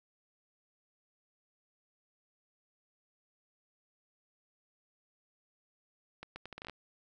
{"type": "accelerating click train", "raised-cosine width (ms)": 0.3, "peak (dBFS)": -28, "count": 10, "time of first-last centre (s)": [6.23, 6.697], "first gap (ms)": 130, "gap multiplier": 0.74, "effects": []}